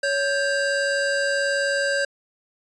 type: tone pair together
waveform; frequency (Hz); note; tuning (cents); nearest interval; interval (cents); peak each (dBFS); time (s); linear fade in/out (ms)
square; 559 / 1578.2; C#5 / G6; +14 / +11; octave + tritone; 1797; -24; 0.03-2.05; 5
effects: resampled to 22050 Hz